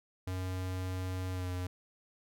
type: tone with pitch glide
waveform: square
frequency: 92.5 to 90.49 Hz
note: F#2 to F#2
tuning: 0 to -38 cents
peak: -35 dBFS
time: 0.27-1.67 s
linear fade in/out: 5 ms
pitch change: -38 cents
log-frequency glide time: 1.32-1.48 s
effects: none